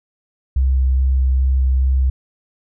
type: tone with vibrato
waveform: sine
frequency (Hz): 65.4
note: C2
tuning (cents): 0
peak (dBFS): -12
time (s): 0.56-2.1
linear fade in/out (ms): 5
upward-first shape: square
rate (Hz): 2.4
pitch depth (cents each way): 9
effects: none